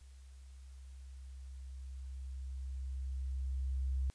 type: tone with level ramp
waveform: sine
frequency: 65.8 Hz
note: C2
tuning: 10 cents sharp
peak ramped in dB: -53 to -31 dBFS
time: 0.01-4.1 s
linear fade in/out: 0 ms
effects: white hiss -68 dBFS RMS until 4.14 s + resampled to 22050 Hz